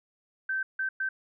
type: tone bursts at uneven times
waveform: sine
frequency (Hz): 1550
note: G6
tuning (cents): -20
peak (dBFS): -27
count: 3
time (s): 0.49-0.63 / 0.79-0.89 / 1-1.09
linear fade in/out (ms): 5
effects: none